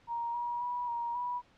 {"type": "tone with pitch steps", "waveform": "sine", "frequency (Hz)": [938, 957, 974, 943, 977], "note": ["A#5", "A#5", "B5", "A#5", "B5"], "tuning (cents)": [11, 45, -24, 20, -19], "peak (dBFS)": -32, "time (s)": [0.07, 1.42], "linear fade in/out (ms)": 50, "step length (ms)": 270, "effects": ["pink hiss -64 dBFS RMS until 1.57 s", "low-pass 4000 Hz 12 dB/octave"]}